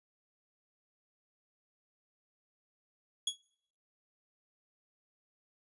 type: tone with exponential decay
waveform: sawtooth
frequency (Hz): 3345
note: G#7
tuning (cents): +12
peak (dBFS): -24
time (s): 3.27-3.38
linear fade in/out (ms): 5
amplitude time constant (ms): 22
effects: noise-tail reverb RT60 0.7 s tail -26 dB re dry + resampled to 24000 Hz